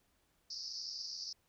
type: band-pass noise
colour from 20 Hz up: white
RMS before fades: -44 dBFS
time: 0.5-1.33 s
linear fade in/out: 5 ms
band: 4600 to 5500 Hz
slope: 96 dB/octave
effects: pink hiss -75 dBFS RMS until 1.48 s